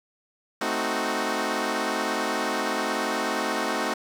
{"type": "chord", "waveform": "10% pulse", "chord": "A diminished seventh", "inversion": "none", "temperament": "equal with one note detuned", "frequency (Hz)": [220, 260.7, 311.1, 370], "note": ["A3", "C4", "Eb4", "Gb4"], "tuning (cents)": [0, -6, 0, 0], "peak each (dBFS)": -22, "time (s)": [0.61, 3.94], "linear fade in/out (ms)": 5, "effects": ["low-pass 8000 Hz 12 dB/octave", "7-bit"]}